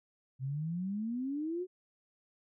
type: exponential sweep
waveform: sine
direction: up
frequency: 127.5 to 375.7 Hz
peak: -33 dBFS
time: 0.39-1.67 s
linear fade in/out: 50 ms
effects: none